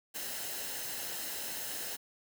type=noise with comb filter; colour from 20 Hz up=white; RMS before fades=-39 dBFS; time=0.14-1.97 s; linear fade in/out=20 ms; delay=0.86 ms; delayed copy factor=-0.5; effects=none